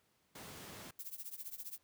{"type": "noise", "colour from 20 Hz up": "pink", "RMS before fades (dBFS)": -50, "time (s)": [0.35, 0.91], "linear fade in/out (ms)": 5}
{"type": "noise with tremolo", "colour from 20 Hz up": "violet", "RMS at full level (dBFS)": -43, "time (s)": [0.99, 1.78], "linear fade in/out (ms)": 2, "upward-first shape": "triangle", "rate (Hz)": 15, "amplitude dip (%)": 95}
{"effects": ["pink hiss -75 dBFS RMS until 1.83 s", "high-pass 100 Hz 12 dB/octave"]}